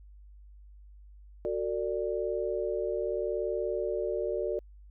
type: chord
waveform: sine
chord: D major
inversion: first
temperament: equal with one note detuned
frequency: 370 / 450.8 / 587.3 Hz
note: F#4 / A4 / D5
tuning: 0 / +42 / 0 cents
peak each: -33 dBFS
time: 1.45-4.59 s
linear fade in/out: 0 ms
effects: added 50 Hz sine -49 dBFS peak until 4.9 s